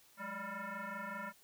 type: tone with frequency modulation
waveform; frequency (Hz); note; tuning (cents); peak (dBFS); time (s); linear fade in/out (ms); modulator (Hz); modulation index
sine; 210.1; G#3; +20; -40; 0.17-1.33; 50; 395; 4.4
effects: white hiss -65 dBFS RMS until 1.43 s